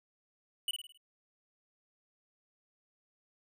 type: tone with echo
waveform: square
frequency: 2960 Hz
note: F#7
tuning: in tune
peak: -31 dBFS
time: 0.68-0.71 s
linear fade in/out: 2 ms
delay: 53 ms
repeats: 5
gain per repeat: -6 dB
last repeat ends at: 0.975 s
effects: none